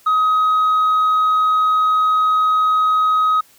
sine tone, 1263 Hz, D#6, 26 cents sharp, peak -10 dBFS, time 0.06-3.41 s, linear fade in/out 10 ms, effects tanh soft clip ceiling -11 dBFS + white hiss -51 dBFS RMS until 3.58 s

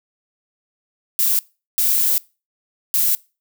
violet noise bursts at uneven times, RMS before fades -17 dBFS, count 3, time 1.19-1.39 / 1.78-2.18 / 2.94-3.15 s, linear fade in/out 0 ms, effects noise-tail reverb RT60 0.3 s tail -23 dB re dry

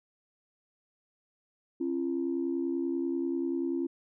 sine tone pair together, 270.4 / 340.7 Hz, C#4 / F4, -43 / -43 cents, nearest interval major third, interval 400 cents, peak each -31 / -30 dBFS, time 1.8-3.87 s, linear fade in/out 10 ms, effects tanh soft clip ceiling -21 dBFS

